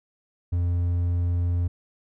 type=tone; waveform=triangle; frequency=87.31 Hz; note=F2; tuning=in tune; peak=-19 dBFS; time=0.52-1.68 s; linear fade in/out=10 ms; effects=none